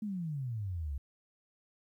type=exponential sweep; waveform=sine; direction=down; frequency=219.8 to 65.8 Hz; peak=-34 dBFS; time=0.02-0.98 s; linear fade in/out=5 ms; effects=12-bit